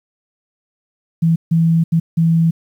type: tone bursts at uneven times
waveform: sine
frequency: 164.81 Hz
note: E3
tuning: in tune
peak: -10 dBFS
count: 4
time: 1.22-1.36 / 1.51-1.84 / 1.92-2 / 2.17-2.51 s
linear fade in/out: 10 ms
effects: 8-bit